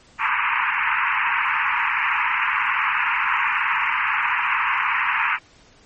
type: band-pass noise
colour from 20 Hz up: pink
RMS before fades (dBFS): -21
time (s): 0.18-5.39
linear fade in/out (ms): 50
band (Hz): 890 to 2700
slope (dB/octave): 96
effects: pink hiss -52 dBFS RMS until 5.85 s + MP3 32 kbps